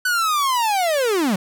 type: linear sweep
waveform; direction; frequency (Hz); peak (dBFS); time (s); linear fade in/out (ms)
45% pulse; down; 1507 to 174.61; -17; 0.05-1.36; 5
effects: none